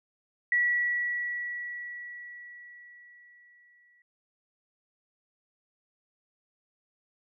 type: tone with exponential decay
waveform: sine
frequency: 1939 Hz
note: B6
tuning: 32 cents flat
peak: -21 dBFS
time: 0.52-4.02 s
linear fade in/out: 2 ms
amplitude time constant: 760 ms
effects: none